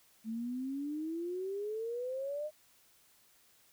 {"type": "exponential sweep", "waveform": "sine", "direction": "up", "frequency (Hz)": [217.9, 618], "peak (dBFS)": -35, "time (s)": [0.24, 2.51], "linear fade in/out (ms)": 50, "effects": ["white hiss -66 dBFS RMS until 3.72 s"]}